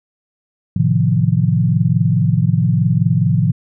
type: chord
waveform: sine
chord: F dominant seventh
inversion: first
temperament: equal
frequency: 110 / 130.81 / 155.56 / 174.61 Hz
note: A2 / C3 / Eb3 / F3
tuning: 0 / 0 / 0 / 0 cents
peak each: -17 dBFS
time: 0.76-3.52 s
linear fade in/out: 5 ms
effects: none